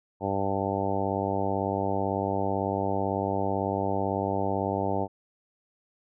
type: harmonic tone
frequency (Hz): 98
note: G2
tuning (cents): 0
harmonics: 1 / 2 / 3 / 4 / 5 / 6 / 7 / 8 / 9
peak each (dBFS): -34 / -34 / -34 / -34 / -34 / -34 / -34 / -34 / -34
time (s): 0.2-5.08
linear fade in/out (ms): 50
effects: none